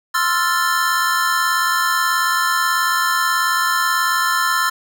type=chord; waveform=square; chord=F major seventh; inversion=second; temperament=equal; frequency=1046.5 / 1318.5 / 1396.9 / 1760 Hz; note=C6 / E6 / F6 / A6; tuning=0 / 0 / 0 / 0 cents; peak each=-22 dBFS; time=0.14-4.7 s; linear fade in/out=10 ms; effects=none